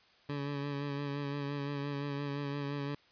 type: tone with vibrato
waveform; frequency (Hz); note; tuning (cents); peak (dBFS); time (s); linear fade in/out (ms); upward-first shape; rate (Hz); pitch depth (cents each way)
20% pulse; 142.4; C#3; +47; -30; 0.29-2.95; 5; sine; 5.8; 26
effects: white hiss -64 dBFS RMS until 3.11 s + resampled to 11025 Hz